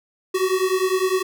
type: beating tone pair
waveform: square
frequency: 370 / 379.9 Hz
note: F#4 / F#4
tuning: 0 / +46 cents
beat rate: 9.9 Hz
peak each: -22 dBFS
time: 0.34-1.23 s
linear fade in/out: 10 ms
effects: none